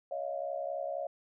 sine tone cluster, 562 / 633 / 697 Hz, C#5 / D#5 / F5, +24 / +30 / -4 cents, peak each -37 / -38 / -39 dBFS, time 0.11-1.07 s, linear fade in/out 5 ms, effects none

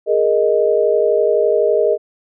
sine chord, Ab suspended second, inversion none, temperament just, 415.3 / 467.2 / 623 Hz, Ab4 / Bb4 / Eb5, 0 / +4 / +2 cents, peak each -16 dBFS, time 0.06-1.98 s, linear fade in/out 50 ms, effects none

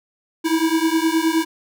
square beating tone pair, 319.4 / 329 Hz, D#4 / E4, +45 / -3 cents, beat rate 9.6 Hz, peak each -20 dBFS, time 0.44-1.45 s, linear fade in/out 20 ms, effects none

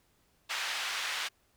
white band-pass noise, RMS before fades -35 dBFS, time 0.49-1.29 s, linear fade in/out 20 ms, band 1100 to 3300 Hz, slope 12 dB/octave, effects pink hiss -70 dBFS RMS until 1.56 s

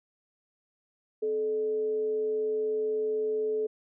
sine tone with frequency modulation, 432 Hz, A4, 32 cents flat, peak -26 dBFS, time 1.22-3.67 s, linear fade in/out 10 ms, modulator 173 Hz, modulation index 0.2, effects none

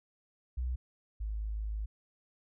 sine tone pair in turn, 62.2 / 53.01 Hz, B1 / G#1, +13 / +36 cents, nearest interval minor third, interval 277 cents, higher first, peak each -31 / -33 dBFS, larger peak first, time 0.57-0.76 / 1.2-1.86 s, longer second, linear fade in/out 10 ms, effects none

